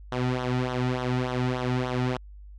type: tone with flanger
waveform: sawtooth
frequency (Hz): 125.9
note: B2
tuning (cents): +34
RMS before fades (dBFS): -27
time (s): 0.12-2.17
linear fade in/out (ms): 0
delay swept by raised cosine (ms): 0.41 to 1.91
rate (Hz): 3.4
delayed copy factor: -0.75
effects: added 50 Hz sine -42 dBFS peak until 2.58 s + low-pass 4000 Hz 12 dB/octave